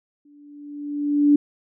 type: tone with exponential growth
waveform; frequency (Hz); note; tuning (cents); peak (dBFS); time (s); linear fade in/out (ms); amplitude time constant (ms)
sine; 290.9; D4; -16; -10; 0.25-1.36; 5; 240
effects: none